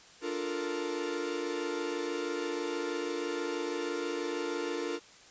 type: chord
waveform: 45% pulse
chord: Bb major seventh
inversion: first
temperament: equal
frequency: 293.7 / 349.2 / 440 / 466.2 Hz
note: D4 / F4 / A4 / Bb4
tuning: 0 / 0 / 0 / 0 cents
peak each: -39 / -37 / -40 / -37 dBFS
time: 0.21-5 s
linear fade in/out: 50 ms
effects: white hiss -55 dBFS RMS until 5.3 s + resampled to 16000 Hz